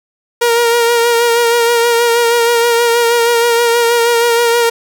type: tone with vibrato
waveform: sawtooth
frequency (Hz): 470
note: A#4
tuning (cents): +14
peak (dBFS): -5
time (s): 0.41-4.7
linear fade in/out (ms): 10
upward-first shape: sine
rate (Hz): 6.3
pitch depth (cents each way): 29
effects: none